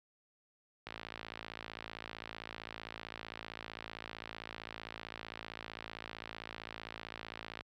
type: click train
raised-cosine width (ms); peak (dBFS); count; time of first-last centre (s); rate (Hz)
0.3; -26; 375; 0.87-7.609; 55.5
effects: high-pass 60 Hz 12 dB/octave